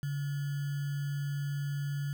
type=tone with sample-and-hold; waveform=sine; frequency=142.4 Hz; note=C#3; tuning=47 cents sharp; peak=-31 dBFS; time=0.03-2.13 s; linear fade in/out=0 ms; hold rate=1575 Hz; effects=none